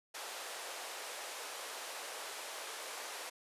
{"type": "band-pass noise", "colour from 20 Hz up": "pink", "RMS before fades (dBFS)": -45, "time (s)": [0.14, 3.3], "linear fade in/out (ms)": 10, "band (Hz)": [480, 12000], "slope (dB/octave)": 24, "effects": ["resampled to 32000 Hz"]}